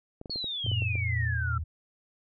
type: clicks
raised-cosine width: 2 ms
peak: -27 dBFS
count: 9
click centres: 0.214 / 0.258 / 0.297 / 0.359 / 0.443 / 0.664 / 0.716 / 0.821 / 0.955 s
type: exponential sweep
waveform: sine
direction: down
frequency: 4435 to 1318.5 Hz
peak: -31 dBFS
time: 0.3-1.58 s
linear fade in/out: 5 ms
type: tone with tremolo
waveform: sine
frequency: 114.9 Hz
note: A#2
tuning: 25 cents flat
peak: -27 dBFS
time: 0.64-1.59 s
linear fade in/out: 5 ms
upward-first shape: triangle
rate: 2.2 Hz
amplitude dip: 45%
type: tone with pitch glide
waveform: sine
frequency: 92.5 to 80.99 Hz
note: F#2 to E2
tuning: 0 to -30 cents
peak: -30 dBFS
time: 0.66-1.64 s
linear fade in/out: 10 ms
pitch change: -230 cents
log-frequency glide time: 0.82-1.41 s
effects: none